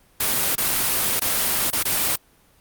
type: noise with dropouts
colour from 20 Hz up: white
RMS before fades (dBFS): -21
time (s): 0.2-2.16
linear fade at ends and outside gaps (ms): 5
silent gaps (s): 0.553-0.579 / 1.197-1.217 / 1.704-1.729 / 1.83-1.852
effects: pink hiss -57 dBFS RMS until 2.6 s + Opus 32 kbps